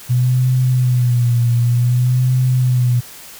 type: tone with vibrato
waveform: sine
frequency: 123.47 Hz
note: B2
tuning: in tune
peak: -11 dBFS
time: 0.09-3.01 s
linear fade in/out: 20 ms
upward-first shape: sine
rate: 0.54 Hz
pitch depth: 63 cents each way
effects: white hiss -37 dBFS RMS until 3.39 s